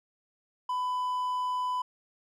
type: tone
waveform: triangle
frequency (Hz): 1000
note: B5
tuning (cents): +21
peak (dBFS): -26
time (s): 0.69-1.82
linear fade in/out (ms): 5
effects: none